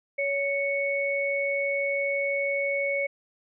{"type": "tone pair together", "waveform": "sine", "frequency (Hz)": [561.3, 2217], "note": ["C#5", "C#7"], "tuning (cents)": [22, 0], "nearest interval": "2 octaves", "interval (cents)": 2378, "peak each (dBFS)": -27, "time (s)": [0.18, 3.07], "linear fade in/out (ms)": 10, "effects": []}